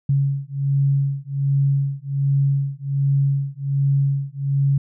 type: beating tone pair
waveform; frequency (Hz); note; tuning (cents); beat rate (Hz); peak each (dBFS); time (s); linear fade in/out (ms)
sine; 138.2 / 139.5; C#3 / C#3; -5 / +11; 1.3; -20; 0.09-4.78; 5
effects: none